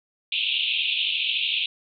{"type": "band-pass noise", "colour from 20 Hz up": "pink", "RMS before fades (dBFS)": -25, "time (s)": [0.32, 1.66], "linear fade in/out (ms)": 2, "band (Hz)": [2500, 3700], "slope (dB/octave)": 96, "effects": []}